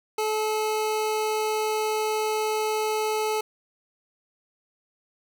25% pulse tone, 431.7 Hz, A4, 33 cents flat, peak -20 dBFS, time 0.18-3.41 s, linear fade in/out 5 ms, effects none

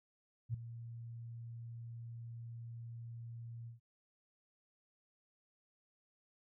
sine tone with ADSR envelope, 116.54 Hz, A#2, in tune, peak -32 dBFS, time 0.49-3.8 s, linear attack 50 ms, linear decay 7 ms, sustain -13 dB, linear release 130 ms, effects none

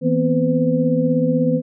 sine tone cluster, 161.8 / 240.4 / 256.7 / 507 Hz, E3 / B3 / C4 / B4, -32 / -46 / -33 / +45 cents, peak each -20 dBFS, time 0.01-1.62 s, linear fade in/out 50 ms, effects none

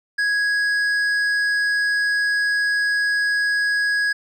sine tone with hard clipping, 1661.2 Hz, G#6, in tune, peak -19 dBFS, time 0.18-4.13 s, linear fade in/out 10 ms, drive 7 dB, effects none

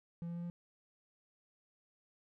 triangle tone with pitch steps, 169.7 / 170.88 / 172.07 / 173.27 Hz, F3 / F3 / F3 / F3, -49 / -37 / -25 / -13 cents, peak -37 dBFS, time 0.22-0.5 s, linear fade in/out 0 ms, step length 70 ms, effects none

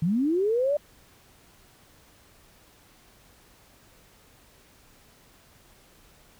sine linear sweep, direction up, 150 to 600 Hz, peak -21 dBFS, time 0.02-0.77 s, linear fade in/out 5 ms, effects pink hiss -57 dBFS RMS until 6.39 s

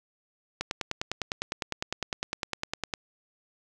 click train, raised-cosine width 0.2 ms, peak -12 dBFS, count 24, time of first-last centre 0.61-2.938 s, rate 9.88 Hz, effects none

